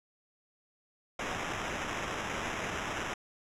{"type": "noise with sample-and-hold", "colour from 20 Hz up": "violet", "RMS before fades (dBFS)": -36, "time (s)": [1.19, 3.14], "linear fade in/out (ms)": 5, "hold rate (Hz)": 4410, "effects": ["low-pass 7000 Hz 12 dB/octave"]}